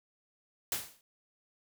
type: noise with exponential decay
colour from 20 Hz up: white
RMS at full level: -30 dBFS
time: 0.72-1.01 s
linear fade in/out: 1 ms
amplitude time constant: 61 ms
effects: none